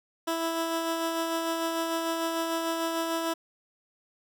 15% pulse tone with tremolo, 329.6 Hz, E4, in tune, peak -20 dBFS, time 0.27-3.34 s, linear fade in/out 10 ms, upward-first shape sine, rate 6.7 Hz, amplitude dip 30%, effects none

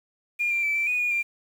sine tone with pitch steps, 2413 / 2371 / 2319 / 2339 / 2472 / 2444 / 2382 Hz, D7 / D7 / D7 / D7 / D#7 / D#7 / D7, +46 / +16 / -22 / -8 / -12 / -32 / +24 cents, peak -21 dBFS, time 0.39-1.23 s, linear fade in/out 20 ms, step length 120 ms, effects tanh soft clip ceiling -18 dBFS + 8-bit

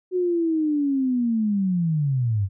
sine linear sweep, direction down, 370 to 92.5 Hz, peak -19 dBFS, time 0.11-2.49 s, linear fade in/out 50 ms, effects none

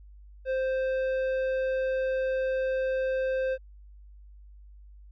sine tone with tanh clipping, 523.3 Hz, C5, in tune, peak -27 dBFS, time 0.45-3.58 s, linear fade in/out 50 ms, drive 10 dB, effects added 50 Hz sine -47 dBFS peak until 5.11 s

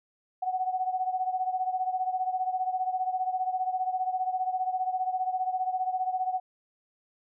sine beating tone pair, 740 / 755 Hz, F#5 / F#5, 0 / +35 cents, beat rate 15 Hz, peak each -28 / -32 dBFS, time 0.42-6.4 s, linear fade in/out 10 ms, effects none

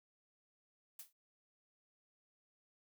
blue noise with exponential decay, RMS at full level -45 dBFS, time 0.99-1.13 s, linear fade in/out 5 ms, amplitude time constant 29 ms, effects none

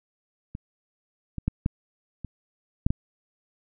clicks, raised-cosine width 5 ms, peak -22 / -19 / -11 / -11 / -22 / -8 / -11 dBFS, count 7, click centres 0.551 / 1.383 / 1.48 / 1.661 / 2.247 / 2.865 / 2.905 s, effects none

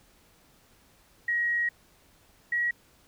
sine tone pair in turn, 1896 / 1912.5 Hz, A#6 / A#6, +29 / +44 cents, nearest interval unison, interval 15 cents, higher second, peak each -24 dBFS, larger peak neither, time 1.28-1.69 / 2.52-2.71 s, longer first, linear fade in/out 5 ms, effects pink hiss -61 dBFS RMS until 3.07 s

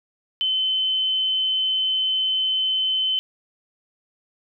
sine tone, 3058 Hz, G7, 44 cents flat, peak -19 dBFS, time 0.41-3.19 s, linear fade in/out 0 ms, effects none

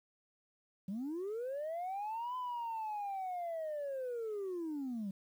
sine linear two-way sweep, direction up then down, 180.2 to 1016 to 187.1 Hz, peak -35 dBFS, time 0.88-5.11 s, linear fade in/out 5 ms, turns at 2.36 s, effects tanh soft clip ceiling -35 dBFS + 11-bit

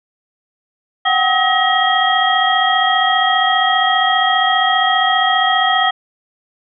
sine tone cluster, 737 / 772 / 1275 / 1900 / 3243 Hz, F#5 / G5 / D#6 / A#6 / G#7, -7 / -27 / +42 / +33 / -42 cents, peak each -18 dBFS, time 1.05-5.91 s, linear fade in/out 10 ms, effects none

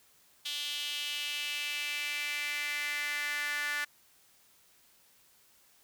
sawtooth tone with high-pass filter sweep, 292.6 Hz, D4, 6 cents flat, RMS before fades -35 dBFS, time 0.45-3.85 s, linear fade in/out 10 ms, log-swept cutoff 3300 to 1700 Hz, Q 4, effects white hiss -64 dBFS RMS until 5.83 s

